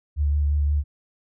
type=tone with vibrato; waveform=sine; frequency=73 Hz; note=D2; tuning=10 cents flat; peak=-18 dBFS; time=0.16-0.84 s; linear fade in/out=50 ms; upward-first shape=sine; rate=5.7 Hz; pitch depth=22 cents each way; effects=none